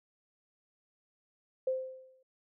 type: tone with exponential decay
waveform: sine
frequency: 520 Hz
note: C5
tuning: 11 cents flat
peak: -26 dBFS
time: 1.67-2.23 s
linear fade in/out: 5 ms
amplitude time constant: 120 ms
effects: none